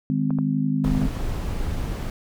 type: harmonic tone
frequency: 51.3 Hz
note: G#1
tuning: 21 cents flat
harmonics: 3 / 4 / 5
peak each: -24 / -26 / -23 dBFS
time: 0.1-1.07 s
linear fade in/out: 0 ms
type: clicks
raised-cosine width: 1 ms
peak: -20 dBFS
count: 6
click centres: 0.306 / 0.387 / 0.848 / 0.88 / 0.95 / 1.018 s
type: noise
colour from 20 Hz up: brown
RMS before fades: -26 dBFS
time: 0.84-2.1 s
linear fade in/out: 2 ms
effects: none